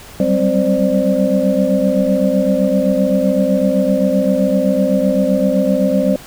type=tone cluster; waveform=sine; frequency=189.9 / 197.7 / 261.8 / 525 / 592 Hz; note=F#3 / G3 / C4 / C5 / D5; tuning=+45 / +15 / +1 / +6 / +14 cents; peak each=-18 dBFS; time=0.2-6.16 s; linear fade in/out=2 ms; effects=pink hiss -37 dBFS RMS until 6.26 s